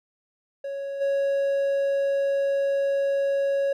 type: tone with level steps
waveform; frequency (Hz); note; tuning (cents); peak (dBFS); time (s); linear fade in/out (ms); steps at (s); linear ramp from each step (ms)
triangle; 554.4; C#5; 0; -27 / -19; 0.64-3.73; 5; 1; 20
effects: none